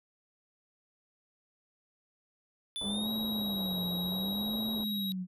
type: tone with pitch glide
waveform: square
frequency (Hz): 3491 to 3829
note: A7 to A#7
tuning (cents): -14 to +46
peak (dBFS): -35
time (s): 2.76-5.12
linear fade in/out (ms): 0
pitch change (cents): +160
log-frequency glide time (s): 2.86-3.08
type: low-pass noise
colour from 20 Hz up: white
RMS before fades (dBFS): -45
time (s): 2.81-4.84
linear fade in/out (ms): 2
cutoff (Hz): 850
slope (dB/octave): 24
type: tone with vibrato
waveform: sine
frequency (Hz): 197.3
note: G3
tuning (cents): +11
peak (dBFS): -33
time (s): 2.82-5.27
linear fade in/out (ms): 50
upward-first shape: sine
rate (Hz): 0.68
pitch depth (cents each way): 180
effects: none